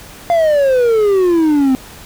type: exponential sweep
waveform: triangle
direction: down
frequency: 698 to 256.4 Hz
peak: -7 dBFS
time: 0.3-1.75 s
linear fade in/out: 0 ms
effects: pink hiss -36 dBFS RMS until 2.05 s